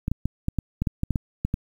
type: clicks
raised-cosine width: 5 ms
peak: -11 dBFS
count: 12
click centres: 0.081 / 0.116 / 0.256 / 0.484 / 0.587 / 0.82 / 0.872 / 1.034 / 1.107 / 1.158 / 1.45 / 1.541 s
effects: 8-bit